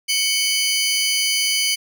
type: tone cluster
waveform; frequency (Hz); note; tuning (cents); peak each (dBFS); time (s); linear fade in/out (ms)
25% pulse; 2232 / 3034 / 4836; C#7 / F#7 / D8; +11 / +43 / +50; -18; 0.08-1.76; 20
effects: none